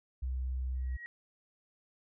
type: tone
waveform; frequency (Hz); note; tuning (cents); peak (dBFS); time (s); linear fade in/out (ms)
sine; 64; C2; -38; -32; 0.22-0.97; 10
type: tone with exponential growth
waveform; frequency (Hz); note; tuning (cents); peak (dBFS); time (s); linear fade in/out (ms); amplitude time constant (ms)
sine; 1900; A#6; +33; -39; 0.75-1.06; 0; 67
effects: none